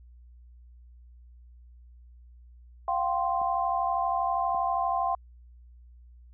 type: chord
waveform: sine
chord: F suspended second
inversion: none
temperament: equal with one note detuned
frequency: 698.5 / 771 / 1046.5 Hz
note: F5 / G5 / C6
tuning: 0 / -29 / 0 cents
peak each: -29 dBFS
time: 2.88-5.15 s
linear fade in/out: 2 ms
type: clicks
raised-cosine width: 2 ms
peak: -34 dBFS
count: 2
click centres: 3.416 / 4.547 s
effects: added 60 Hz sine -49 dBFS peak until 6.33 s